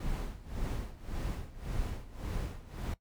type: noise with tremolo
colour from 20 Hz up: brown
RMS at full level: -34 dBFS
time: 0-2.94 s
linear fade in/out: 5 ms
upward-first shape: sine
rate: 1.8 Hz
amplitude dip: 85%
effects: noise-tail reverb RT60 0.1 s tail -17 dB re dry